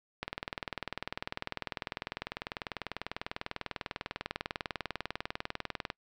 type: click train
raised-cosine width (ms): 0.3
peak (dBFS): -18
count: 115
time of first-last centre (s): 0.23-5.902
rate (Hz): 20.1
effects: noise-tail reverb RT60 0.1 s tail -26 dB re dry